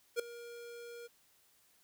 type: tone with ADSR envelope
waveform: square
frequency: 472.9 Hz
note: A#4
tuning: 25 cents sharp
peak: -29 dBFS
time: 0.16-1.08 s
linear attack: 35 ms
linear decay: 4 ms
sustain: -18 dB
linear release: 22 ms
effects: white hiss -69 dBFS RMS until 1.83 s